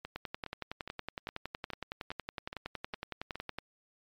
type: two click trains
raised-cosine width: 0.3 ms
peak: -24 / -21 dBFS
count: 9 / 38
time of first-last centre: 0.05-3.356 / 0.16-3.586 s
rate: 2.42 / 10.8 Hz
effects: MP3 96 kbps